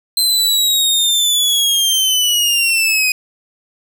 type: linear sweep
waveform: sawtooth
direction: down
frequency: 4112 to 2489 Hz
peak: -9 dBFS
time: 0.17-3.12 s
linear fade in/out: 2 ms
effects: none